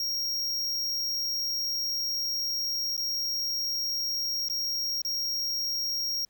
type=tone with dropouts; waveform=square; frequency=5588 Hz; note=F8; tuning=in tune; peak=-28 dBFS; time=0-6.25 s; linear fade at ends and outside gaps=2 ms; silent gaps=2.967-2.977 / 4.485-4.498 / 5.018-5.049 s; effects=pink hiss -71 dBFS RMS until 6.29 s